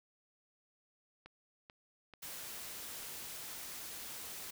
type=click train; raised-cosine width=0.3 ms; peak=-36 dBFS; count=4; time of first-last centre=1.26-2.576 s; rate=2.28 Hz
type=noise; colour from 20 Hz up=white; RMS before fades=-46 dBFS; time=2.22-4.51 s; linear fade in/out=10 ms
effects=none